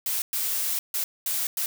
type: noise bursts at uneven times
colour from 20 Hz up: blue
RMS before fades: -27 dBFS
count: 5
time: 0.06-0.22 / 0.33-0.79 / 0.94-1.04 / 1.26-1.47 / 1.57-1.66 s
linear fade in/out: 2 ms
effects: none